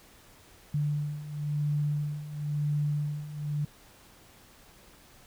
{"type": "beating tone pair", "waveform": "sine", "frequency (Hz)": [146.9, 147.88], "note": ["D3", "D3"], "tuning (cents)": [1, 12], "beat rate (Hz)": 0.98, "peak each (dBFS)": [-33, -29], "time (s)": [0.74, 3.65], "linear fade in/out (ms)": 5, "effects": ["pink hiss -56 dBFS RMS until 5.26 s"]}